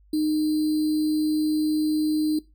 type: tone with sample-and-hold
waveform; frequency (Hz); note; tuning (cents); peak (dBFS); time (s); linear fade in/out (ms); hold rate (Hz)
sine; 307.3; D#4; -21; -20; 0.13-2.39; 5; 4410
effects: noise-tail reverb RT60 0.2 s tail -18 dB re dry + added 50 Hz sine -53 dBFS peak until 2.54 s